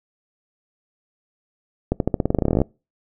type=accelerating click train; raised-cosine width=2 ms; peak=-5 dBFS; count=19; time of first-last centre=1.92-2.617 s; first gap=82 ms; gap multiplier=0.9; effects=noise-tail reverb RT60 0.3 s tail -25 dB re dry